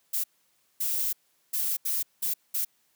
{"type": "noise bursts at uneven times", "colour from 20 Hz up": "violet", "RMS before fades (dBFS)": -28, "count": 6, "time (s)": [[0.13, 0.24], [0.8, 1.13], [1.53, 1.77], [1.85, 2.03], [2.22, 2.34], [2.54, 2.65]], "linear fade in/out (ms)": 10, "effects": ["white hiss -69 dBFS RMS until 2.95 s", "high-pass 100 Hz 12 dB/octave"]}